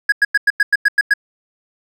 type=tone bursts; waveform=triangle; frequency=1661.2 Hz; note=G#6; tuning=in tune; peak=-7 dBFS; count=9; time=0.09-1.138 s; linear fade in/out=5 ms; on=32 ms; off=95 ms; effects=none